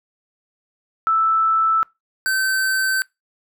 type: tone pair in turn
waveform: sine / square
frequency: 1318.5 / 1541.2 Hz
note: E6 / G6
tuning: 0 / -30 cents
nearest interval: minor third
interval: 270 cents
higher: second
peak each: -14 / -18 dBFS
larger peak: first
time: 1.07-1.83 / 2.26-3.02 s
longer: neither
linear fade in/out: 0 ms
effects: noise-tail reverb RT60 0.2 s tail -24 dB re dry